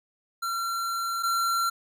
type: tone pair in turn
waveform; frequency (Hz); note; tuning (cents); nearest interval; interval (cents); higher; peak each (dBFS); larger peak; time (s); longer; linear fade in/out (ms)
square; 1365 / 1365; F6 / F6; -40 / -40; unison; 0; neither; -28 / -24; second; 0.42-1.23 / 1.23-1.7; first; 10
effects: none